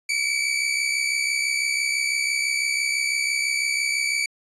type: tone pair together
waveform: sawtooth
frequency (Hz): 2254 / 2320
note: C#7 / D7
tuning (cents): +28 / -22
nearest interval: unison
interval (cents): 50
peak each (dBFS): -22 / -20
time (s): 0.09-4.26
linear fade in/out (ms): 5
effects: resampled to 24000 Hz

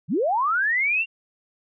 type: linear sweep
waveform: sine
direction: up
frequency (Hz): 119.5 to 2799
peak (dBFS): -19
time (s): 0.08-1.06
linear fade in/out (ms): 50
effects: none

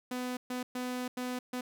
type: tone bursts at uneven times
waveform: sawtooth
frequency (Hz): 250.2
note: B3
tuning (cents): +23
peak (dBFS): -30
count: 5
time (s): 0.11-0.37 / 0.5-0.63 / 0.75-1.08 / 1.17-1.39 / 1.53-1.61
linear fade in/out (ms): 5
effects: none

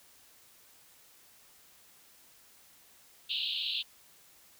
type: band-pass noise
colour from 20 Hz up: white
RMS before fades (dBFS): -34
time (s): 3.29-3.83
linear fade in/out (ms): 20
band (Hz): 2700 to 4200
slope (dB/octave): 96
effects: white hiss -60 dBFS RMS until 4.59 s

